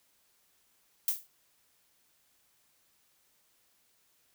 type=noise with exponential decay; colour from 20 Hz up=violet; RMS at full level=-25 dBFS; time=1.08-1.27 s; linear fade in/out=1 ms; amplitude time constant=40 ms; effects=white hiss -70 dBFS RMS until 4.34 s

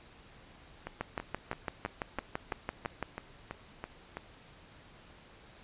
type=two click trains; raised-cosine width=0.5 ms; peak=-23 / -18 dBFS; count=11 / 13; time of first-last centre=0.87-4.17 / 1.01-3.027 s; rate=3.03 / 5.95 Hz; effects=pink hiss -56 dBFS RMS until 5.63 s + resampled to 8000 Hz

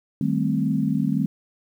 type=chord; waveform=sine; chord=A half-diminished seventh; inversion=second; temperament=equal; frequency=155.56 / 196 / 220 / 261.6 Hz; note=Eb3 / G3 / A3 / C4; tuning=0 / 0 / 0 / 0 cents; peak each=-25 dBFS; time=0.21-1.26 s; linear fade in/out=2 ms; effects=9-bit

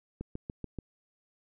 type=click train; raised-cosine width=3 ms; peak=-24 dBFS; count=5; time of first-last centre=0.21-0.787 s; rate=6.93 Hz; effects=none

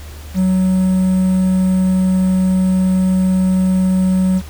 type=tone with quantisation; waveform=triangle; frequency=186.3 Hz; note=F#3; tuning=12 cents sharp; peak=-9 dBFS; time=0.34-4.42 s; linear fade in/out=50 ms; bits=6; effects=added 75 Hz sine -30 dBFS peak until 4.49 s + pink hiss -39 dBFS RMS until 4.49 s

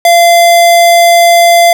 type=tone; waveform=square; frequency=687 Hz; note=F5; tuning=29 cents flat; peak=-3 dBFS; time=0.05-1.73 s; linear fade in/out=2 ms; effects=none

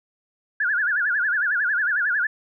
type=tone with vibrato; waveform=sine; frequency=1568 Hz; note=G6; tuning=in tune; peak=-19 dBFS; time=0.6-2.27 s; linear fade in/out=5 ms; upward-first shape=sine; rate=11 Hz; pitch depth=190 cents each way; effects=none

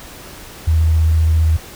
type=tone with vibrato; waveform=sine; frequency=80 Hz; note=D#2; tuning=49 cents sharp; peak=-10 dBFS; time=0.67-1.57 s; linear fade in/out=10 ms; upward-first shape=triangle; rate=15 Hz; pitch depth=22 cents each way; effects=pink hiss -36 dBFS RMS until 1.75 s

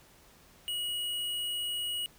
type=tone with tanh clipping; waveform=sine; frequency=2905 Hz; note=F#7; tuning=32 cents flat; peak=-33 dBFS; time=0.68-2.06 s; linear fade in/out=0 ms; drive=16 dB; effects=pink hiss -59 dBFS RMS until 2.18 s

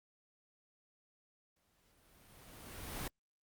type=noise with exponential growth; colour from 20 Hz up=pink; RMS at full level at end=-40 dBFS; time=1.56-3.08 s; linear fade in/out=5 ms; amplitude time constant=330 ms; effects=Opus 48 kbps

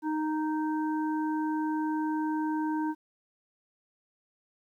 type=harmonic tone; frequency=310 Hz; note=D#4; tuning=6 cents flat; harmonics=1 / 3 / 5; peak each=-28 / -34 / -43 dBFS; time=0.02-2.95 s; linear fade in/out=50 ms; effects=11-bit

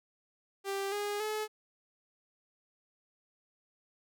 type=tone with pitch steps; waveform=sawtooth; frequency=393.6 / 411.3 / 428.8 Hz; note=G4 / G#4 / A4; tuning=+7 / -17 / -45 cents; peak=-29 dBFS; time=0.64-1.48 s; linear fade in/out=50 ms; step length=280 ms; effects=none

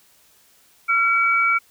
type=tone pair together; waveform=sine; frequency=1368.9 / 2280 Hz; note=F6 / C#7; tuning=-35 / +48 cents; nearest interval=major sixth; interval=883 cents; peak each=-18 dBFS; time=0.88-1.59 s; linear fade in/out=20 ms; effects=white hiss -56 dBFS RMS until 1.7 s

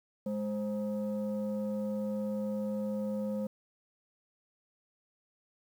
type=tone pair together; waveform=sine; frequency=208.6 / 525.6 Hz; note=G#3 / C5; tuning=+8 / +8 cents; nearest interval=octave + major third; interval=1600 cents; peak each=-31 / -34 dBFS; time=0.26-3.47 s; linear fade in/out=5 ms; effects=tanh soft clip ceiling -28 dBFS + 10-bit

